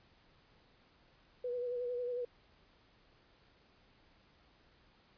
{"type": "tone with vibrato", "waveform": "sine", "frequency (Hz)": 490, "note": "B4", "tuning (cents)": -14, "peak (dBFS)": -35, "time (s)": [1.44, 2.25], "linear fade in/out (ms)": 5, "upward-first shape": "sine", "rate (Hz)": 11, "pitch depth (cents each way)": 34, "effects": ["pink hiss -67 dBFS RMS until 5.17 s", "resampled to 11025 Hz"]}